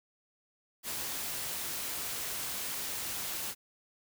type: noise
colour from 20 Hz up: white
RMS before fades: -37 dBFS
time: 0.83-3.55 s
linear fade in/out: 50 ms
effects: none